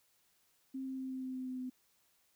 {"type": "tone with pitch steps", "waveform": "sine", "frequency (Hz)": [265, 263.5, 262, 260.4, 258.9, 257.5, 256, 254.5], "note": ["C4", "C4", "C4", "C4", "C4", "C4", "C4", "C4"], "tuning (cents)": [22, 12, 2, -8, -18, -28, -38, -48], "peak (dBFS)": -38, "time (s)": [0.74, 1.7], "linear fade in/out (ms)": 10, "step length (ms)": 120, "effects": ["white hiss -73 dBFS RMS until 2.35 s"]}